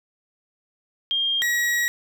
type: tone pair in turn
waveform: sine / 40% pulse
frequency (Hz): 3212 / 1909.9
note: G7 / A#6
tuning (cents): +41 / +42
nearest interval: major sixth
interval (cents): 899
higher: first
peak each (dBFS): -20 / -19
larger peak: second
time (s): 1.11-1.42 / 1.42-1.88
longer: second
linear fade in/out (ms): 0
effects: none